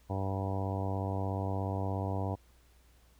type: harmonic tone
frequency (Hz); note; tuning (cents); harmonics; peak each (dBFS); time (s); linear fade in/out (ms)
96.9; G2; -20; 1 / 2 / 3 / 4 / 5 / 6 / 7 / 8 / 9 / 10; -33 / -41 / -41 / -45 / -43 / -45 / -42 / -44 / -46 / -45; 0.09-2.36; 20
effects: added 60 Hz sine -61 dBFS peak until 3.19 s + pink hiss -67 dBFS RMS until 3.19 s